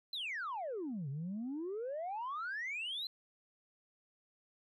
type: exponential two-way sweep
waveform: sine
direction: down then up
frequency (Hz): 4161 to 131.7 to 4161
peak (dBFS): -36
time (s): 0.13-3.07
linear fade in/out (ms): 2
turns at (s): 1.09
effects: tanh soft clip ceiling -35 dBFS